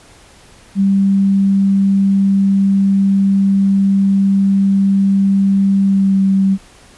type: tone with pitch glide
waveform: sine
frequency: 196 to 193.53 Hz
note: G3 to G3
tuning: 0 to -22 cents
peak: -9 dBFS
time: 0.75-6.58 s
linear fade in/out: 50 ms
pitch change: -22 cents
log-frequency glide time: 5.84-6.19 s
effects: pink hiss -44 dBFS RMS until 6.97 s + resampled to 24000 Hz